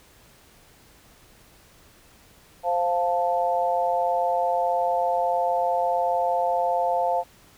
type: chord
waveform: sine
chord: F major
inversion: second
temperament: equal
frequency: 523.3 / 698.5 / 880 Hz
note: C5 / F5 / A5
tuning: 0 / 0 / 0 cents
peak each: -26 / -23 / -26 dBFS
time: 2.63-7.24 s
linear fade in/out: 50 ms
effects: pink hiss -54 dBFS RMS until 7.57 s